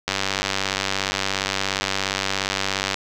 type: click train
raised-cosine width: 0.2 ms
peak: -4 dBFS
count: 279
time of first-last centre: 0.08-2.943 s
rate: 97.1 Hz
effects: none